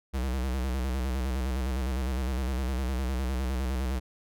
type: tone with vibrato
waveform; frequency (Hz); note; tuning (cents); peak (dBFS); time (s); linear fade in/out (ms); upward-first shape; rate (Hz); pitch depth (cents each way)
square; 64.5; C2; -24; -28; 0.13-4; 20; square; 9.8; 74
effects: none